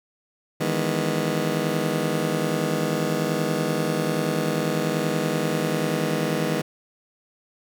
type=chord; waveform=20% pulse; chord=E major seventh; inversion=third; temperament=just; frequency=154.51 / 164.81 / 206 / 247.2 Hz; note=D#3 / E3 / G#3 / B3; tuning=-12 / 0 / -14 / +2 cents; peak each=-22 / -24 / -23 / -25 dBFS; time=0.6-6.62 s; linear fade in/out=10 ms; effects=none